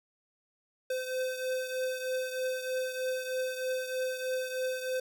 square beating tone pair, 513 / 516.2 Hz, C5 / C5, -34 / -23 cents, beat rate 3.2 Hz, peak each -33 / -39 dBFS, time 0.9-5 s, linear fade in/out 5 ms, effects none

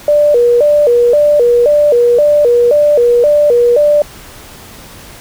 sine tone with vibrato, 532 Hz, C5, 29 cents sharp, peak -5 dBFS, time 0.08-4.02 s, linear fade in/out 2 ms, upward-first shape square, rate 1.9 Hz, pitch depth 180 cents each way, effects pink hiss -34 dBFS RMS until 5.2 s

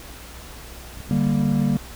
clicks, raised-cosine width 5 ms, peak -26 dBFS, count 12, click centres 0.973 / 1.004 / 1.096 / 1.171 / 1.27 / 1.342 / 1.408 / 1.46 / 1.523 / 1.596 / 1.708 / 1.742 s
triangle chord, G minor, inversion second, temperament equal, 146.83 / 196 / 233.1 Hz, D3 / G3 / Bb3, 0 / 0 / 0 cents, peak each -20 dBFS, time 1.11-1.77 s, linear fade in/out 0 ms
effects added 60 Hz sine -41 dBFS peak until 1.95 s + pink hiss -41 dBFS RMS until 1.95 s

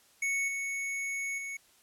square tone with level steps, 2215 Hz, C#7, 2 cents flat, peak -29 / -33 / -37 dBFS, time 0.22-1.57 s, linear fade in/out 5 ms, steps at 0.48 / 1.38 s, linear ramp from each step 2 ms, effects white hiss -63 dBFS RMS until 1.82 s + low-pass 12000 Hz 12 dB/octave

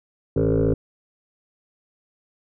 sine tone with frequency modulation, 276.1 Hz, C#4, 7 cents flat, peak -15 dBFS, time 0.36-0.74 s, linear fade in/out 5 ms, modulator 55.1 Hz, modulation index 4, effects tanh soft clip ceiling -14 dBFS

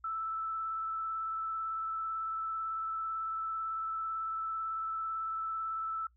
sine tone with vibrato, 1318.5 Hz, E6, in tune, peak -33 dBFS, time 0.04-6.07 s, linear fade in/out 5 ms, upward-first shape triangle, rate 18 Hz, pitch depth 16 cents each way, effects noise-tail reverb RT60 0.1 s tail -18 dB re dry + added 60 Hz sine -64 dBFS peak until 6.16 s

